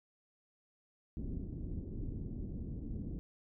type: low-pass noise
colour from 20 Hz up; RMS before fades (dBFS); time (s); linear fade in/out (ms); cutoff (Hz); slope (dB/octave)
pink; -41; 1.17-3.19; 0; 320; 24
effects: none